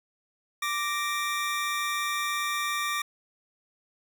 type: tone pair together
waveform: 25% pulse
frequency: 1174.7 / 1857.2 Hz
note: D6 / A#6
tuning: 0 / -7 cents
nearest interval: minor sixth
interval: 793 cents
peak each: -25 / -29 dBFS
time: 0.62-3.02 s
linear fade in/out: 5 ms
effects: none